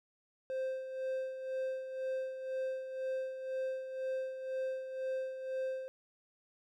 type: tone with tremolo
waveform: triangle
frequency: 523.3 Hz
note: C5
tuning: in tune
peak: -31 dBFS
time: 0.5-5.88 s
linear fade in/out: 0 ms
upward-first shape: sine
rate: 2 Hz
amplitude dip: 60%
effects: none